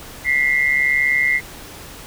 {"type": "tone pair together", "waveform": "sine", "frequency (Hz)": [1973.8, 2115], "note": ["B6", "C7"], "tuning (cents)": [-2, 18], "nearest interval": "minor second", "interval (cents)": 120, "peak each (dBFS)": -17, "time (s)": [0.24, 1.41], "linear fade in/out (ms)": 50, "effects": ["pink hiss -37 dBFS RMS until 2.06 s"]}